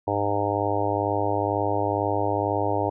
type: harmonic tone with a mistuned harmonic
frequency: 102.1 Hz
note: G#2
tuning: 29 cents flat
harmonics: 1 / 3 / 4 / 5 / 6 / 7 / 8 / 9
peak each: -30 / -30 / -30 / -30 / -30 / -30 / -30 / -30 dBFS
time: 0.07-2.9 s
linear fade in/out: 10 ms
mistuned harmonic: 1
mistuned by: -25 cents
effects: none